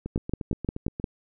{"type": "two click trains", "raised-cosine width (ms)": 3, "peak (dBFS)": [-19, -12], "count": [9, 6], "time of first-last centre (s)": [[0.06, 0.999], [0.16, 1.042]], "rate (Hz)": [8.52, 5.67], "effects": []}